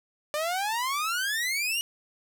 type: exponential sweep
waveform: sawtooth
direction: up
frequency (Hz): 587.3 to 2922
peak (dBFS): -23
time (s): 0.34-1.81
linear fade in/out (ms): 0
effects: none

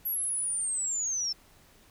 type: linear sweep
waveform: sine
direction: down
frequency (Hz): 11760 to 5274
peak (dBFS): -28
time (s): 0.05-1.33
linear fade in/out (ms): 10
effects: pink hiss -59 dBFS RMS until 1.9 s

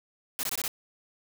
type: noise bursts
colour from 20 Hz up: white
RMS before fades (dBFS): -31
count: 5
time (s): 0.39-0.679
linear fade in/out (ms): 0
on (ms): 41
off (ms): 21
effects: none

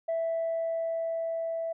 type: tone with level ramp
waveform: sine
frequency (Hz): 659.3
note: E5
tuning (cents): 0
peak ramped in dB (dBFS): -25 to -29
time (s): 0.08-1.73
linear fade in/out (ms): 10
effects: tanh soft clip ceiling -24 dBFS

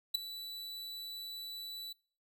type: tone with ADSR envelope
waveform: 45% pulse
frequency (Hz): 3959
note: B7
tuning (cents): +3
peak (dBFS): -25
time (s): 0.14-1.93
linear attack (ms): 11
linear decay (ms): 7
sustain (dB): -17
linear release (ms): 10
effects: noise-tail reverb RT60 0.5 s tail -26 dB re dry

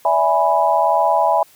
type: chord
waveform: sine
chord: E dominant seventh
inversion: third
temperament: equal with one note detuned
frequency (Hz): 577.6 / 659.3 / 830.6 / 987.8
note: D5 / E5 / G#5 / B5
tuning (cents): -29 / 0 / 0 / 0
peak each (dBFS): -22 / -17 / -17 / -18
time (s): 0.05-1.43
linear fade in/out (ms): 2
effects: white hiss -50 dBFS RMS until 1.55 s

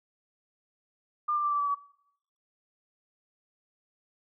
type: tone with pitch steps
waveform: sine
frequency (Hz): 1200 / 1187.6 / 1175.3 / 1163.1 / 1151.1 / 1139.2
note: D6 / D6 / D6 / D6 / D6 / C#6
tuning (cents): +37 / +19 / +1 / -17 / -35 / +47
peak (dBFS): -25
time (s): 1.28-1.748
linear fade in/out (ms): 10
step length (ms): 78
effects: noise-tail reverb RT60 0.7 s tail -19 dB re dry

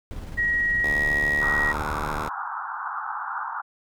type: noise with tremolo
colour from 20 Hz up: brown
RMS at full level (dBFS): -33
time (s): 0.11-2.29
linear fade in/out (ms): 0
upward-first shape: square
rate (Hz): 19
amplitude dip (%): 30
type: tone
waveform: sine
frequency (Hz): 1900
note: A#6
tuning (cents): +33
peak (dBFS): -20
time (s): 0.37-1.73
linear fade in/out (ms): 20
type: tone with pitch glide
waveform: 5% pulse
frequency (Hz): 73.42 to 75.05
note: D2 to D2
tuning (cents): 0 to +38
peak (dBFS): -20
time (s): 0.83-2.29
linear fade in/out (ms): 10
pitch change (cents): +38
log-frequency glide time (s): 1.67-1.77
type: band-pass noise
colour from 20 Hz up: white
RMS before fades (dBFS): -31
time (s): 1.41-3.62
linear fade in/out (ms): 20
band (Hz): 780 to 1500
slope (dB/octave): 96
effects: none

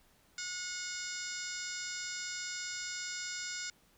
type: harmonic tone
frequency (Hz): 725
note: F#5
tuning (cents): -35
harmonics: 2 / 3 / 4 / 5 / 6 / 7 / 8 / 9 / 10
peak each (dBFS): -44 / -46 / -52 / -49 / -49 / -44 / -49 / -52 / -44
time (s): 0.38-3.7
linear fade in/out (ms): 2
effects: pink hiss -67 dBFS RMS until 3.97 s

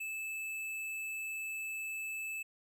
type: tone with tanh clipping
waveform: triangle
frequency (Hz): 2621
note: E7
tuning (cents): -11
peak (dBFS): -39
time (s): 0-2.43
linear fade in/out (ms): 10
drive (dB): 18
effects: none

